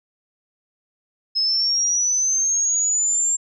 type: linear sweep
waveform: sine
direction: up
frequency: 5130 to 7430 Hz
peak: -17 dBFS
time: 1.35-3.37 s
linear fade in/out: 20 ms
effects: none